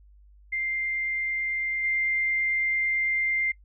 sine tone with level steps, 2097 Hz, C7, 3 cents sharp, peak -26 / -23 dBFS, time 0.52-3.52 s, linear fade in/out 10 ms, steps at 1.83 s, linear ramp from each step 20 ms, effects noise-tail reverb RT60 0.1 s tail -21 dB re dry + added 50 Hz sine -51 dBFS peak until 3.64 s

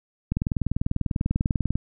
click train, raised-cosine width 5 ms, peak -11 dBFS, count 30, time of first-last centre 0.32-1.756 s, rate 20.2 Hz, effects none

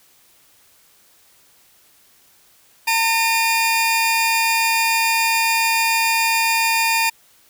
sawtooth tone pair together, 910 / 2429 Hz, A#5 / D#7, -42 / -42 cents, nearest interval octave + perfect fourth, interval 1700 cents, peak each -15 dBFS, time 2.87-7.1 s, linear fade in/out 10 ms, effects white hiss -54 dBFS RMS until 7.49 s

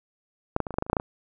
clicks, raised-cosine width 1 ms, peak -8 / -10 / -19 / -19 / -21 / -9 / -12 / -28 / -12 / -6 / -7 / -18 dBFS, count 12, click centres 0.564 / 0.603 / 0.668 / 0.707 / 0.741 / 0.785 / 0.824 / 0.865 / 0.899 / 0.931 / 0.968 / 0.999 s, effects none

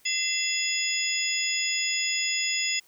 sine tone cluster, 2050 / 2690 / 3382 / 5040 / 6840 Hz, C7 / E7 / G#7 / D#8 / A8, -36 / +34 / +31 / +21 / -50 cents, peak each -31 dBFS, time 0.05-2.8 s, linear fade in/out 10 ms, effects white hiss -60 dBFS RMS until 2.87 s

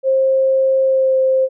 sine tone with pitch glide, 531 to 525.2 Hz, C5 to C5, +25 to +6 cents, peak -11 dBFS, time 0.03-1.49 s, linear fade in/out 50 ms, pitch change -19 cents, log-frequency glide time 0.83-1.17 s, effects none

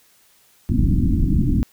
pink low-pass noise, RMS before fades -17 dBFS, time 0.69-1.63 s, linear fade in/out 0 ms, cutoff 320 Hz, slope 96 dB/octave, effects white hiss -56 dBFS RMS until 1.72 s

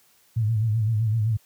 sine tone with vibrato, 110.2 Hz, A2, 3 cents sharp, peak -19 dBFS, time 0.36-1.37 s, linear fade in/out 10 ms, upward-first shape sine, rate 7.8 Hz, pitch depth 87 cents each way, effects white hiss -60 dBFS RMS until 1.45 s + high-pass 60 Hz 12 dB/octave

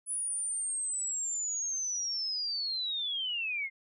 sine linear sweep, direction down, 9956 to 2086 Hz, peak -31 dBFS, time 0.06-3.7 s, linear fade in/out 50 ms, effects none

